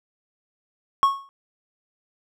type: tone with exponential decay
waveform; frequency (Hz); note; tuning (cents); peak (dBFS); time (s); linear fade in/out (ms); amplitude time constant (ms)
triangle; 1100; C#6; -14; -9; 1.03-1.29; 0; 55
effects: none